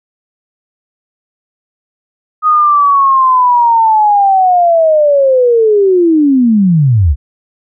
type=linear sweep; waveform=sine; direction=down; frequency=1252 to 61.4 Hz; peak=-5 dBFS; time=2.42-7.16 s; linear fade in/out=50 ms; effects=none